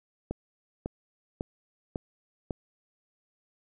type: click train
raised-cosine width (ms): 2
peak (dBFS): -18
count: 5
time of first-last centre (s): 0.31-2.508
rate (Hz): 1.82
effects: none